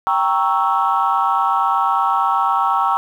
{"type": "chord", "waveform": "sine", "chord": "G diminished seventh", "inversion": "none", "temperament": "equal", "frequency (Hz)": [784, 932.3, 1108.7, 1318.5], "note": ["G5", "Bb5", "Db6", "Fb6"], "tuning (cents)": [0, 0, 0, 0], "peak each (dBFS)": -19, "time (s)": [0.07, 2.97], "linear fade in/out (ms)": 0, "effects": ["tanh soft clip ceiling -6 dBFS", "8-bit"]}